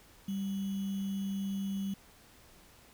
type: tone with sample-and-hold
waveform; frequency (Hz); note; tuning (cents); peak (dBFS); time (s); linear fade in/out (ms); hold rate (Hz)
sine; 196; G3; 0; -32; 0.28-1.94; 5; 3150
effects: pink hiss -59 dBFS RMS until 2.93 s